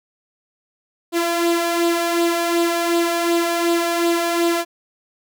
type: tone with flanger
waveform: sawtooth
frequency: 340.3 Hz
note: F4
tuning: 45 cents flat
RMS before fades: -19 dBFS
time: 1.12-4.65 s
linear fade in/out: 50 ms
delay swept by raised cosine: 0.24 to 1.74 ms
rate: 2.7 Hz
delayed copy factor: +0.5
effects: none